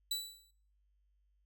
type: tone with exponential decay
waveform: sawtooth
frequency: 3951 Hz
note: B7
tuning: in tune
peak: -28 dBFS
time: 0.11-0.51 s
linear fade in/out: 5 ms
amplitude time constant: 86 ms
effects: noise-tail reverb RT60 0.5 s tail -17 dB re dry + added 50 Hz sine -70 dBFS peak until 1.45 s